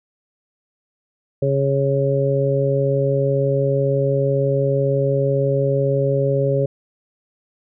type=harmonic tone; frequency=138 Hz; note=C#3; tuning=7 cents flat; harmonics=1 / 2 / 3 / 4; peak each=-19 / -29 / -21 / -20 dBFS; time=1.42-6.66 s; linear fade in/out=5 ms; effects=none